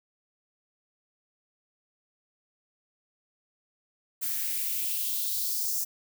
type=noise with high-pass filter sweep; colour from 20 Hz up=violet; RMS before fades=-30 dBFS; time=4.21-5.85 s; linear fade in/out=20 ms; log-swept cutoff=1500 to 6100 Hz; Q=2.6; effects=none